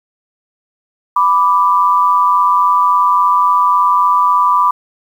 sine tone pair together, 991.1 / 1174.7 Hz, B5 / D6, +6 / 0 cents, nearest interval minor third, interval 294 cents, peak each -11 dBFS, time 1.16-4.71 s, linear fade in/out 5 ms, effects 7-bit

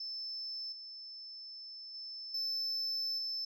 sine tone with level steps, 5274 Hz, E8, in tune, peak -38 / -45 / -42 / -31 / -34 dBFS, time 0-3.45 s, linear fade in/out 5 ms, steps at 0.72 / 1.94 / 2.34 / 3.18 s, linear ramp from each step 5 ms, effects tanh soft clip ceiling -32 dBFS

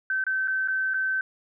sine tone with dropouts, 1540 Hz, G6, 31 cents flat, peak -23 dBFS, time 0.1-1.21 s, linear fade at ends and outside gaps 2 ms, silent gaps 0.24-0.266 / 0.475-0.48 / 0.676-0.683 / 0.937-0.942 s, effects none

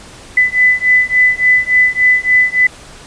sine beating tone pair, 2000 / 2003.5 Hz, B6 / B6, +21 / +24 cents, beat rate 3.5 Hz, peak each -11 dBFS, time 0.37-2.67 s, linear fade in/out 5 ms, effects pink hiss -36 dBFS RMS until 3.06 s + resampled to 22050 Hz

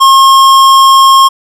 sine tone with tanh clipping, 1076 Hz, C6, 48 cents sharp, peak -3 dBFS, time 0-1.29 s, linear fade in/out 20 ms, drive 18 dB, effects none

